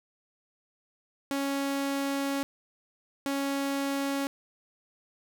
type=tone bursts at uneven times; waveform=sawtooth; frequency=277.2 Hz; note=C#4; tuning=in tune; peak=-24 dBFS; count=2; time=1.31-2.43 / 3.26-4.27 s; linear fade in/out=0 ms; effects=none